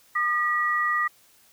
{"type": "tone pair together", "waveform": "sine", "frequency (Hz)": [1214.6, 1928], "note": ["D#6", "B6"], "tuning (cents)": [-42, -42], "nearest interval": "minor sixth", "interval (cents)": 800, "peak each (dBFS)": [-24, -24], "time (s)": [0.15, 1.08], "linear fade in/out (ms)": 10, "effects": ["white hiss -58 dBFS RMS until 1.52 s"]}